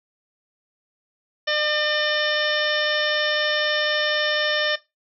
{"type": "harmonic tone", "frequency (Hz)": 602, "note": "D5", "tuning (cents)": 43, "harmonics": [1, 2, 3, 4, 5, 6, 7, 8, 9], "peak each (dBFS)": [-25, -33, -25, -34, -27, -29, -36, -39, -31], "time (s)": [1.47, 4.76], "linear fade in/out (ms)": 10, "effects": ["noise-tail reverb RT60 0.2 s tail -17 dB re dry"]}